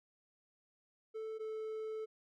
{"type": "tone pair in turn", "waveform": "triangle", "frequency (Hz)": [440, 437.2], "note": ["A4", "A4"], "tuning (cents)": [0, -11], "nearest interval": "unison", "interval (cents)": 11, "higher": "first", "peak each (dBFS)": [-38, -37], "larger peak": "second", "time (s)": [[1.14, 1.39], [1.39, 2.06]], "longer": "second", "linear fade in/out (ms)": 20, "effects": []}